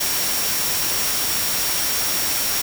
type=tone in noise; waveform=sine; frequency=5588 Hz; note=F8; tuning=in tune; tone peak=-27 dBFS; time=0-2.62 s; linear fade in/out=10 ms; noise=white; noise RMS=-22 dBFS; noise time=0-2.62 s; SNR=-8 dB; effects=none